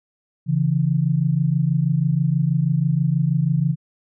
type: tone pair together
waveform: sine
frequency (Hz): 138.59 / 164.81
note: C#3 / E3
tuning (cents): 0 / 0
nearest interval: minor third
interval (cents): 300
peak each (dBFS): -19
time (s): 0.46-3.76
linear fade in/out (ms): 50
effects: none